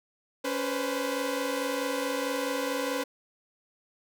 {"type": "tone cluster", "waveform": "sawtooth", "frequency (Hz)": [279.4, 492.4, 517], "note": ["C#4", "B4", "C5"], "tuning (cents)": [14, -5, -21], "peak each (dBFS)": -29, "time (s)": [0.44, 3.04], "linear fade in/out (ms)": 10, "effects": []}